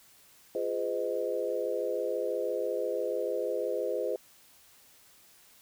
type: chord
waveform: sine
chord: F minor seventh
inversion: none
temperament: equal with one note detuned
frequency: 349.2 / 415.3 / 509.8 / 622.3 Hz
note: F4 / Ab4 / C5 / Eb5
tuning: 0 / 0 / -45 / 0 cents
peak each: -37 / -34 / -32 / -36 dBFS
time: 0.55-4.16 s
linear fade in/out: 2 ms
effects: white hiss -59 dBFS RMS until 5.61 s